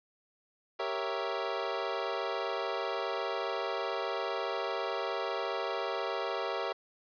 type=chord; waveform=25% pulse; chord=G diminished seventh; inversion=none; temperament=equal; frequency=392 / 466.2 / 554.4 / 659.3 Hz; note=G4 / Bb4 / Db5 / Fb5; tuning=0 / 0 / 0 / 0 cents; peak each=-34 dBFS; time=0.79-6.73 s; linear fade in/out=10 ms; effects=resampled to 11025 Hz + 10-bit